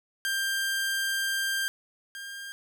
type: tone pair in turn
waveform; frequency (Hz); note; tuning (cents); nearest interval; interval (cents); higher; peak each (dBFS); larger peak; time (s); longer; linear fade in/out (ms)
sawtooth; 1587 / 1601.7; G6 / G6; +21 / +37; unison; 16; second; -23 / -34; first; 0.25-1.68 / 2.15-2.52; first; 0
effects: none